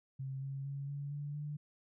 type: tone with pitch steps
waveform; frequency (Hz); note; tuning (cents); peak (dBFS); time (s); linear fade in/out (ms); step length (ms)
sine; 134.1 / 136.76 / 139.47 / 142.24 / 145.06 / 147.94; C3 / C#3 / C#3 / C#3 / D3 / D3; +43 / -23 / +11 / +45 / -21 / +13; -38; 0.19-1.57; 10; 230
effects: none